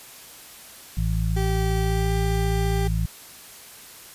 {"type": "harmonic tone", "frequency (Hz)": 54.8, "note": "A1", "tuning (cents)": -6, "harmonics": [1, 2, 3], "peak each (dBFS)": [-23, -26, -27], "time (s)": [0.97, 3.06], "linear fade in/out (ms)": 5}
{"type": "tone with pitch glide", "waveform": "30% pulse", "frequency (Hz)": [388.3, 395.1], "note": ["G4", "G4"], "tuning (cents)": [-16, 14], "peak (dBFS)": -24, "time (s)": [1.36, 2.88], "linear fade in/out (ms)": 10, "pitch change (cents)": 30, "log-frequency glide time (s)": [1.78, 2.13]}
{"effects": ["white hiss -44 dBFS RMS until 4.14 s", "resampled to 32000 Hz"]}